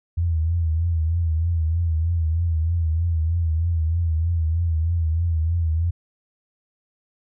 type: tone with vibrato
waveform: sine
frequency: 82.41 Hz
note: E2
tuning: in tune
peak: -18 dBFS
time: 0.17-5.91 s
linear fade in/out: 10 ms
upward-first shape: triangle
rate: 3.2 Hz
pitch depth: 89 cents each way
effects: none